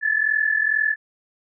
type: tone pair together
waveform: sine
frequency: 1717.8 / 1760 Hz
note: A6 / A6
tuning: -42 / 0 cents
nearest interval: unison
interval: 42 cents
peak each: -20 / -21 dBFS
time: 0.01-0.96 s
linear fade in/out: 50 ms
effects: none